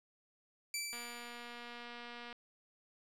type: tone with exponential decay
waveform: 15% pulse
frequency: 2326 Hz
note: D7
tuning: 17 cents flat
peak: -29 dBFS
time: 0.74-1.85 s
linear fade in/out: 2 ms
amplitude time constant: 240 ms
type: click train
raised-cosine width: 0.3 ms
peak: -33 dBFS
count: 335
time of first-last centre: 0.93-2.327 s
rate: 239 Hz
effects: none